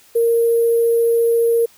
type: tone with sample-and-hold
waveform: sine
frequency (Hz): 464.4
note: A#4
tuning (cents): -7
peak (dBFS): -12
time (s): 0.15-1.66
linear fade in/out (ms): 10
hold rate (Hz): 11025
effects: white hiss -50 dBFS RMS until 1.77 s